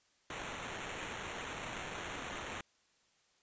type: noise with sample-and-hold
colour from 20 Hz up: blue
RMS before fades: -43 dBFS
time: 0.3-2.61 s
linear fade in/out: 2 ms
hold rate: 4900 Hz
effects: white hiss -72 dBFS RMS until 3.42 s + resampled to 16000 Hz